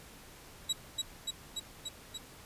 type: tone with echo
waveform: 30% pulse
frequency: 3870 Hz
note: B7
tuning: 36 cents flat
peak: -26 dBFS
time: 0.69-0.73 s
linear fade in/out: 10 ms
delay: 290 ms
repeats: 5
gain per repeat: -2 dB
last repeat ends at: 2.18 s
effects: pink hiss -53 dBFS RMS until 2.45 s + resampled to 32000 Hz